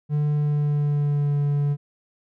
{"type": "tone with pitch glide", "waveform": "triangle", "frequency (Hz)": [148.3, 144.24], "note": ["D3", "D3"], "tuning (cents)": [17, -31], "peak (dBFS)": -17, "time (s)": [0.09, 1.77], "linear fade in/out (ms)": 50, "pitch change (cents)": -48, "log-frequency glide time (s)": [0.31, 1.38], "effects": []}